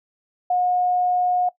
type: tone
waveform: sine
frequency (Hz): 722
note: F#5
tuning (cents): -43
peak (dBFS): -17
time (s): 0.5-1.49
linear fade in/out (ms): 5
effects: noise-tail reverb RT60 0.1 s tail -18 dB re dry